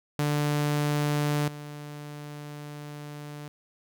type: tone with level steps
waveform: sawtooth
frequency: 147.4 Hz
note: D3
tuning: 7 cents sharp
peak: -20 / -34 dBFS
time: 0.19-3.48 s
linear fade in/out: 0 ms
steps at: 1.48 s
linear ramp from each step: 2 ms
effects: none